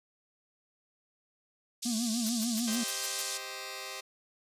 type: band-pass noise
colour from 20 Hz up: pink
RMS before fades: -37 dBFS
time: 1.82-3.38 s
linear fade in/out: 10 ms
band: 4100 to 9400 Hz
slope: 24 dB/octave
type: tone with vibrato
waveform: triangle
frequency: 229.8 Hz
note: A#3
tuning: 25 cents flat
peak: -28 dBFS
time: 1.85-2.84 s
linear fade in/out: 10 ms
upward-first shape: triangle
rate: 6.7 Hz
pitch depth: 130 cents each way
type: noise bursts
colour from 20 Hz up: blue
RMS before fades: -35 dBFS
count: 7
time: 2.26-3.218 s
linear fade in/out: 5 ms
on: 34 ms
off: 120 ms
type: chord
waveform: 5% pulse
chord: C minor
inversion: second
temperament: just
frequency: 392.4 / 523.3 / 627.9 Hz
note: G4 / C5 / Eb5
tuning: +2 / 0 / +16 cents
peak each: -32 / -30 / -33 dBFS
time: 2.67-4.01 s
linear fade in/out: 10 ms
effects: resampled to 32000 Hz